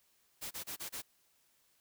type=noise bursts; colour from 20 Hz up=white; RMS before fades=-42 dBFS; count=5; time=0.41-1.022 s; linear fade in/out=20 ms; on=100 ms; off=28 ms; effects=white hiss -72 dBFS RMS until 1.8 s